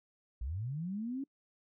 sine linear sweep, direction up, 52.2 to 281.4 Hz, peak -35 dBFS, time 0.41-1.24 s, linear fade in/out 5 ms, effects noise-tail reverb RT60 0.1 s tail -26 dB re dry

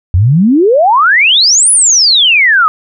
sine exponential two-way sweep, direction up then down, 82.41 to 10230 to 1221 Hz, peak -4 dBFS, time 0.14-2.68 s, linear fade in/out 0 ms, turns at 1.71 s, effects none

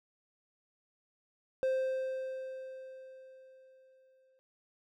triangle tone with exponential decay, 523.3 Hz, C5, in tune, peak -25 dBFS, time 1.63-4.39 s, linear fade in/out 0 ms, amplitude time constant 600 ms, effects none

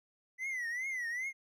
triangle tone with vibrato, 1991 Hz, B6, 14 cents sharp, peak -33 dBFS, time 0.38-1.33 s, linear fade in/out 50 ms, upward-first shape triangle, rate 2.5 Hz, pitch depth 160 cents each way, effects none

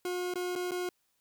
40% pulse tone with dropouts, 359.4 Hz, F4, 50 cents sharp, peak -31 dBFS, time 0.05-0.89 s, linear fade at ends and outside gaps 2 ms, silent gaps 0.339-0.356 / 0.554-0.559 / 0.71-0.717 s, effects white hiss -75 dBFS RMS until 1.2 s

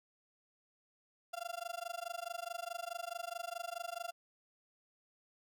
35% pulse tone with amplitude modulation, 690 Hz, F5, 21 cents flat, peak -35 dBFS, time 1.33-4.12 s, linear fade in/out 10 ms, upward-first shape sine, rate 24.7 Hz, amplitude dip 100%, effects none

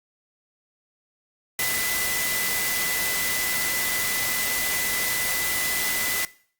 sine tone in noise, 2003 Hz, B6, 24 cents sharp, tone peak -28 dBFS, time 1.59-6.25 s, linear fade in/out 2 ms, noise white, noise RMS -26 dBFS, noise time 1.59-6.25 s, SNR -5 dB, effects noise-tail reverb RT60 0.5 s tail -20 dB re dry + Opus 48 kbps

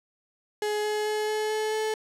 35% pulse tone with pitch steps, 420.8 / 423.5 / 426.2 / 428.9 / 431.6 / 434.4 Hz, G#4 / G#4 / G#4 / A4 / A4 / A4, +23 / +34 / +45 / -44 / -33 / -22 cents, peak -24 dBFS, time 0.62-1.94 s, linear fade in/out 2 ms, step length 220 ms, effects low-pass 11000 Hz 12 dB/octave

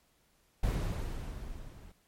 brown noise with level ramp, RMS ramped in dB -29 to -50 dBFS, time 0.63-1.92 s, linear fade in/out 5 ms, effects pink hiss -70 dBFS RMS until 2.07 s + MP3 64 kbps

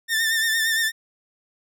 sawtooth tone with vibrato, 1796 Hz, A6, 35 cents sharp, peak -16 dBFS, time 0.08-0.92 s, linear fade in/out 50 ms, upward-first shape triangle, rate 8.7 Hz, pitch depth 52 cents each way, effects none

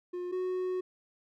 triangle tone pair in turn, 357.2 / 367.9 Hz, F4 / F#4, +39 / -10 cents, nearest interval minor second, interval 51 cents, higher second, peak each -32 / -28 dBFS, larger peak second, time 0.13-0.32 / 0.32-0.81 s, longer second, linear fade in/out 10 ms, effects none

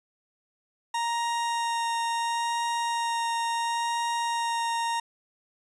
40% pulse tone with vibrato, 932.3 Hz, A#5, in tune, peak -25 dBFS, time 0.94-5 s, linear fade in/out 5 ms, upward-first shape sine, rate 0.72 Hz, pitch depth 8 cents each way, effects resampled to 24000 Hz

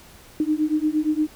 sine beating tone pair, 302.6 / 311.2 Hz, D#4 / D#4, -48 / 0 cents, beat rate 8.6 Hz, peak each -22 dBFS, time 0.4-1.27 s, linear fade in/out 2 ms, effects pink hiss -48 dBFS RMS until 1.35 s

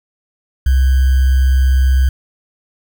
sine tone with sample-and-hold, 65.41 Hz, C2, in tune, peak -8 dBFS, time 0.66-2.09 s, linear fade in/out 5 ms, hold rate 1575 Hz, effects none

